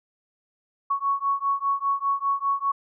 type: beating tone pair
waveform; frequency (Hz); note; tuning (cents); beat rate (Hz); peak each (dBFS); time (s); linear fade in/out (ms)
sine; 1108.7 / 1113.7; C#6 / C#6; 0 / +8; 5; -25; 0.9-2.72; 10
effects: none